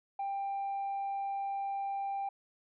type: tone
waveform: sine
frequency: 791 Hz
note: G5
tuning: 15 cents sharp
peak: -31 dBFS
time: 0.19-2.29 s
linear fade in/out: 5 ms
effects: tanh soft clip ceiling -31 dBFS